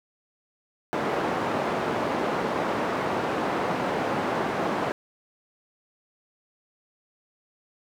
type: band-pass noise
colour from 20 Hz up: white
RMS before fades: -27 dBFS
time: 0.93-4.92 s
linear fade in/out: 0 ms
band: 170 to 900 Hz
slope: 12 dB/octave
effects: none